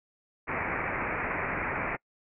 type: low-pass noise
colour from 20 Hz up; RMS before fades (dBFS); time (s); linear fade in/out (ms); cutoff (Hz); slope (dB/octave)
white; -32; 0.47-1.97; 20; 2400; 96
effects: noise-tail reverb RT60 0.1 s tail -26 dB re dry